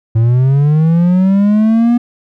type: linear sweep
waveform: triangle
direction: up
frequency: 110 to 242.2 Hz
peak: -5 dBFS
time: 0.15-1.98 s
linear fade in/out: 10 ms
effects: none